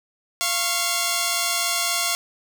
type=tone pair together; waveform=5% pulse; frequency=691.1 / 1097 Hz; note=F5 / C#6; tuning=-18 / -18 cents; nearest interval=minor sixth; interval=800 cents; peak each=-12 dBFS; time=0.41-2.15 s; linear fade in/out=0 ms; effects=none